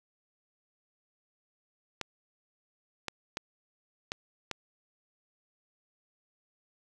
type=clicks; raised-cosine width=0.2 ms; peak=-16 dBFS; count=5; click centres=2.013 / 3.083 / 3.371 / 4.119 / 4.513 s; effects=none